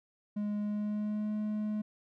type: tone with pitch glide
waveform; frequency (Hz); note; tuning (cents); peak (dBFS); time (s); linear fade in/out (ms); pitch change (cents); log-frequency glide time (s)
triangle; 207.8 to 212.2; G#3 to G#3; +1 to +38; -29; 0.36-1.82; 10; +37; 0.59-1.33
effects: none